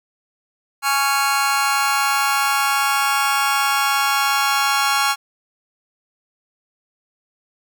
sawtooth chord, Db major, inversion second, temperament just, 831.5 / 1108.7 / 1385.9 Hz, Ab5 / Db6 / F6, +2 / 0 / -14 cents, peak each -17 dBFS, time 0.82-5.16 s, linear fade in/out 50 ms, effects none

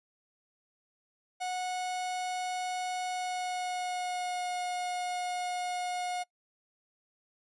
45% pulse tone with pitch glide, 732 to 720.7 Hz, F#5 to F#5, -19 to -46 cents, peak -32 dBFS, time 1.4-6.24 s, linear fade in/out 20 ms, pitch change -27 cents, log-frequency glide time 3.09-4.51 s, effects noise-tail reverb RT60 0.1 s tail -24 dB re dry + resampled to 24000 Hz

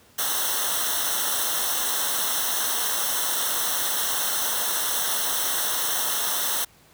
white noise with comb filter, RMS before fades -25 dBFS, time 0.18-6.65 s, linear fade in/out 10 ms, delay 0.42 ms, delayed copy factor -0.9, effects pink hiss -55 dBFS RMS until 6.93 s + high-pass 60 Hz 12 dB/octave

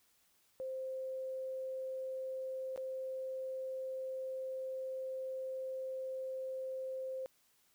sine tone with dropouts, 523.3 Hz, C5, in tune, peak -38 dBFS, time 0.6-7.26 s, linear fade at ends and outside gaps 0 ms, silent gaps 2.761-2.776 s, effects white hiss -72 dBFS RMS until 7.74 s

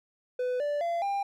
triangle tone with pitch steps, 499.8 / 584.2 / 682.7 / 798 Hz, B4 / D5 / F5 / G5, +21 / -9 / -40 / +31 cents, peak -25 dBFS, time 0.39-1.23 s, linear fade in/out 5 ms, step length 210 ms, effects none

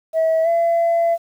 sine tone with pitch glide, 646 to 675.4 Hz, E5 to E5, -35 to +42 cents, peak -12 dBFS, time 0.13-1.18 s, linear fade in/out 50 ms, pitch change +77 cents, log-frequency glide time 0.43-0.48 s, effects tanh soft clip ceiling -12 dBFS + 8-bit

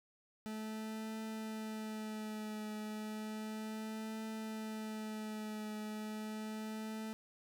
40% pulse tone with vibrato, 216.7 Hz, A3, 26 cents flat, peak -40 dBFS, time 0.46-7.13 s, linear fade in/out 0 ms, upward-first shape triangle, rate 0.33 Hz, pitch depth 28 cents each way, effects none

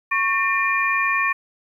sine tone cluster, 1106 / 1808 / 2404 Hz, C#6 / A6 / D7, -4 / +47 / +40 cents, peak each -22 dBFS, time 0.11-1.33 s, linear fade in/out 10 ms, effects 9-bit

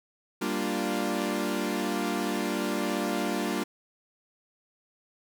sawtooth chord, G minor seventh, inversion none, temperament equal, 196 / 233.1 / 293.7 / 349.2 Hz, G3 / Bb3 / D4 / F4, 0 / 0 / 0 / 0 cents, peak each -29 dBFS, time 0.41-3.64 s, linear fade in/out 10 ms, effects none

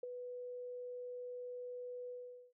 sine tone with ADSR envelope, 493.9 Hz, B4, in tune, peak -37 dBFS, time 0.03-2.53 s, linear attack 4 ms, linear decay 14 ms, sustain -6 dB, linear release 440 ms, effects none

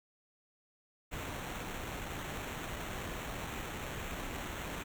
pink noise with sample-and-hold, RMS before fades -41 dBFS, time 1.11-4.84 s, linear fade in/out 20 ms, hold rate 4900 Hz, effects none

